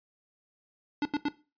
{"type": "tone bursts", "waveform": "square", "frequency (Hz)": 292.2, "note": "D4", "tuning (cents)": -9, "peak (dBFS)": -26, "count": 3, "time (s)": [1.02, 1.285], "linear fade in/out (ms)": 2, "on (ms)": 33, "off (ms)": 83, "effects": ["noise-tail reverb RT60 0.3 s tail -17 dB re dry", "resampled to 11025 Hz"]}